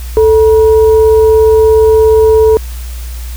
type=tone with frequency modulation; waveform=sine; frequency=440 Hz; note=A4; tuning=in tune; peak=-3 dBFS; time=0.17-2.57 s; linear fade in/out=0 ms; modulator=517 Hz; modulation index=0.34; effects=added 60 Hz sine -19 dBFS peak until 3.36 s + white hiss -33 dBFS RMS until 3.36 s